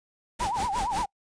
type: noise with tremolo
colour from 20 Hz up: pink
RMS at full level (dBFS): -32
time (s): 0.39-1.06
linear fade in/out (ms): 10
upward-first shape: sine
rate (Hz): 5.5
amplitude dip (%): 90
type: tone with vibrato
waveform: sine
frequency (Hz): 876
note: A5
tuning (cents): -8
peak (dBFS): -26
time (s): 0.4-1.06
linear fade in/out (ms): 10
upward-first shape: sine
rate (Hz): 8.7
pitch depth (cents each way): 220
effects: noise-tail reverb RT60 0.1 s tail -26 dB re dry + resampled to 22050 Hz